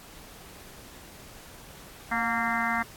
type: harmonic tone with a mistuned harmonic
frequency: 230.1 Hz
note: A#3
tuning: 22 cents flat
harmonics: 1 / 3 / 4 / 5 / 6 / 7 / 8 / 9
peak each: -33 / -33 / -33 / -33 / -33 / -33 / -33 / -33 dBFS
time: 2.11-2.83 s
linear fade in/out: 10 ms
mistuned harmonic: 3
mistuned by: +53 cents
effects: pink hiss -48 dBFS RMS until 2.96 s + AAC 64 kbps